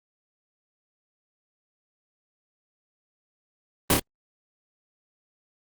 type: noise with echo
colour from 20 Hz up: pink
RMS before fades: -19 dBFS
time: 3.9-3.94 s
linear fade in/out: 2 ms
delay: 28 ms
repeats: 2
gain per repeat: -3 dB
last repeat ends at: 3.996 s
effects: Opus 32 kbps